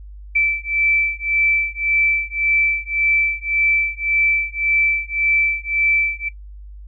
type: beating tone pair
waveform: sine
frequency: 2324 / 2325.8 Hz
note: D7 / D7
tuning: -19 / -17 cents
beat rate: 1.8 Hz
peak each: -19 dBFS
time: 0.35-6.29 s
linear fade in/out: 10 ms
effects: noise-tail reverb RT60 0.1 s tail -18 dB re dry + added 50 Hz sine -34 dBFS peak until 6.87 s